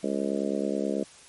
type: harmonic tone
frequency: 69.3 Hz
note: C#2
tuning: in tune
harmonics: 3 / 4 / 5 / 6 / 7 / 8 / 9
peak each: -31 / -32 / -33 / -34 / -34 / -35 / -36 dBFS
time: 0.03-1.04 s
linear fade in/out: 10 ms
effects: white hiss -51 dBFS RMS until 1.28 s + MP3 48 kbps